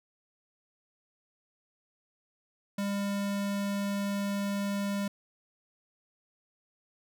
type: tone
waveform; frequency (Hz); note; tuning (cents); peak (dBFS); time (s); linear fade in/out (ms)
square; 200.6; G3; +40; -30; 2.78-5.08; 5
effects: none